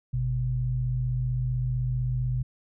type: tone pair together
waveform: sine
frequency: 50.18 / 125.9 Hz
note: G1 / B2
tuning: +41 / +34 cents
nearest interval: octave + major third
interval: 1593 cents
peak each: -31 / -25 dBFS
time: 0.13-2.43 s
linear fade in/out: 10 ms
effects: none